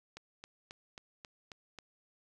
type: click train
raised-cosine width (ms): 0.2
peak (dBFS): -29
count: 7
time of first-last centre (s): 0.17-1.787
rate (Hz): 3.71
effects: none